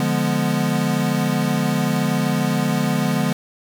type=chord; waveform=square; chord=D diminished seventh; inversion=none; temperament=equal; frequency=146.83 / 174.61 / 207.7 / 246.9 Hz; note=D3 / F3 / Ab3 / Cb4; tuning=0 / 0 / 0 / 0 cents; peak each=-24 dBFS; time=0-3.33 s; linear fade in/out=2 ms; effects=none